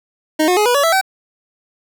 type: tone with pitch steps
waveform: 25% pulse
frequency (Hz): 311.1 / 361.5 / 420.1 / 488.2 / 567.3 / 659.2 / 766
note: D#4 / F#4 / G#4 / B4 / C#5 / E5 / G5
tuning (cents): 0 / -40 / +20 / -20 / +40 / 0 / -40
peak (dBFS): -8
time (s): 0.39-1.013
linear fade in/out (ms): 10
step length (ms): 89
effects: 7-bit